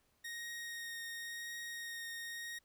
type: tone with vibrato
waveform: sawtooth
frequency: 1864.7 Hz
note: A#6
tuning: in tune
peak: -39 dBFS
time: 0.24-2.59 s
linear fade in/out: 10 ms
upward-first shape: triangle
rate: 0.94 Hz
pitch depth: 12 cents each way
effects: pink hiss -75 dBFS RMS until 2.64 s